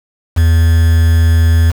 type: tone with quantisation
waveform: triangle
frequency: 82.41 Hz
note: E2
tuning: in tune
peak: -4 dBFS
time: 0.36-1.72 s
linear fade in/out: 20 ms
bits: 4
effects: none